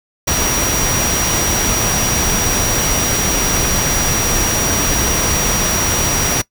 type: tone in noise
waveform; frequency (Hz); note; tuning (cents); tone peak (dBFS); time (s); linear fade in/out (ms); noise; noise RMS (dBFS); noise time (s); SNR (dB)
sine; 5760; F#8; -47; -17; 0.27-6.42; 10; pink; -17; 0.27-6.42; -3
effects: noise-tail reverb RT60 0.1 s tail -21 dB re dry